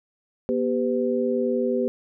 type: tone cluster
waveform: sine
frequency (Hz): 241.8 / 393.7 / 505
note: B3 / G4 / B4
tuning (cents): -36 / +8 / +39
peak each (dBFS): -25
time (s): 0.49-1.88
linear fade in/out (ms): 0
effects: none